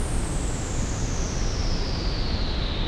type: noise with low-pass filter sweep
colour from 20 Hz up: brown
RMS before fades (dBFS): -25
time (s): 0-2.87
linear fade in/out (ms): 0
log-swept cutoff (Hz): 9100 to 3700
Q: 8.9
effects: none